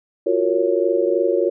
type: chord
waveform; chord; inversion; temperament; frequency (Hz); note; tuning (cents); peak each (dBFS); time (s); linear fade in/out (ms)
sine; Gb major seventh; third; just; 346.9 / 370 / 462.5 / 555; F4 / Gb4 / Bb4 / Db5; -12 / 0 / -14 / +2; -21; 0.26-1.5; 10
effects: none

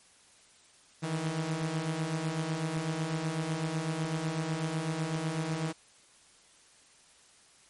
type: beating tone pair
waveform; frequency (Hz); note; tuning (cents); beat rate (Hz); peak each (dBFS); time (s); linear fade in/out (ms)
sawtooth; 153.8 / 161.8; D#3 / E3; -20 / -32; 8; -32 / -28; 1.02-5.73; 20
effects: white hiss -60 dBFS RMS until 7.69 s + MP3 48 kbps

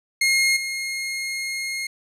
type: tone with level steps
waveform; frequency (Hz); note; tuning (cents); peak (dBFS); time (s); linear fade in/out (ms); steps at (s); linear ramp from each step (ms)
sawtooth; 2144; C7; +42; -13 / -22; 0.21-1.87; 5; 0.56; 10
effects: low-pass 11000 Hz 12 dB/octave

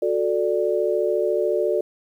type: chord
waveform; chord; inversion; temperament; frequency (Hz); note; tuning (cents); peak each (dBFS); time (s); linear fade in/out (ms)
sine; D major; first; equal with one note detuned; 366 / 440 / 587.3; F#4 / A4 / D5; -19 / 0 / 0; -23; 0.02-1.81; 5
effects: 9-bit

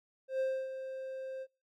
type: tone with ADSR envelope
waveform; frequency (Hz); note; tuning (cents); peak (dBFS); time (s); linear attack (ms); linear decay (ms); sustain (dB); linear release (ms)
triangle; 527; C5; +12; -27; 0.28-1.47; 120; 280; -10; 51
effects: noise-tail reverb RT60 0.3 s tail -26 dB re dry

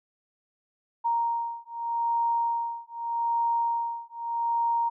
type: beating tone pair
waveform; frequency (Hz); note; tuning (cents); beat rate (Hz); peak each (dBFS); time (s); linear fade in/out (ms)
sine; 932.3 / 933.12; A#5 / A#5; 0 / +1; 0.82; -28; 1.04-4.9; 20
effects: none

